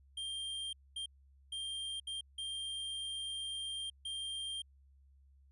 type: tone bursts at uneven times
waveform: square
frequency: 3184 Hz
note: G7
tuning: 26 cents sharp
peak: -39 dBFS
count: 6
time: 0.17-0.73 / 0.96-1.06 / 1.52-2 / 2.07-2.21 / 2.38-3.9 / 4.05-4.62 s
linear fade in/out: 5 ms
effects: added 68 Hz sine -61 dBFS peak until 5.51 s + resampled to 24000 Hz